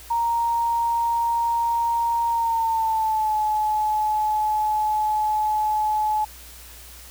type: tone with pitch glide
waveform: sine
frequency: 932.3 to 854.9 Hz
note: A#5 to G#5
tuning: 0 to +50 cents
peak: -19 dBFS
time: 0.1-6.25 s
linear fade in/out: 10 ms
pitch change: -150 cents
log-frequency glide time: 2.29-3.37 s
effects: added 60 Hz sine -45 dBFS peak until 7.1 s + white hiss -44 dBFS RMS until 7.1 s